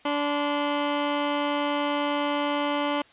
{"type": "tone pair together", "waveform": "15% pulse", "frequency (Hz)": [290, 1029.3], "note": ["D4", "C6"], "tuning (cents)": [-22, -29], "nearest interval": "octave + minor seventh", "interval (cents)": 2193, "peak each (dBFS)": [-18, -26], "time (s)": [0.05, 3.02], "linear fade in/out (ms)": 5, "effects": ["white hiss -55 dBFS RMS until 3.12 s", "resampled to 8000 Hz"]}